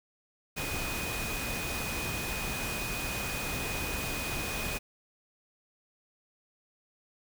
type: tone in noise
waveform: sine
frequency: 2489 Hz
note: D#7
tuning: in tune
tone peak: -38 dBFS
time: 0.56-4.79 s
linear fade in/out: 20 ms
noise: pink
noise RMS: -35 dBFS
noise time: 0.56-4.79 s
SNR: -6 dB
effects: none